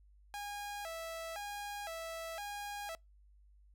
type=tone with vibrato; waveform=sawtooth; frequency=733 Hz; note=F#5; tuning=16 cents flat; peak=-37 dBFS; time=0.34-2.95 s; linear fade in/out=0 ms; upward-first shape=square; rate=0.98 Hz; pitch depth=190 cents each way; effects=noise-tail reverb RT60 0.2 s tail -26 dB re dry + added 50 Hz sine -60 dBFS peak until 3.74 s